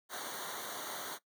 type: noise with comb filter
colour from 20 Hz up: pink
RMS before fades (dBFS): -42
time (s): 0.09-1.19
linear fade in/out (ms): 50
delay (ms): 0.39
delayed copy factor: -0.9
effects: noise-tail reverb RT60 0.1 s tail -17 dB re dry + high-pass 200 Hz 12 dB/octave